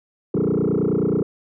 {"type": "tone with frequency modulation", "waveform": "sine", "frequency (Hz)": 299.2, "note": "D4", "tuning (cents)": 32, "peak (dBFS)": -15, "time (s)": [0.34, 1.23], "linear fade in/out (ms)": 5, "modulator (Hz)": 29.3, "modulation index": 5.4, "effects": ["tanh soft clip ceiling -15 dBFS"]}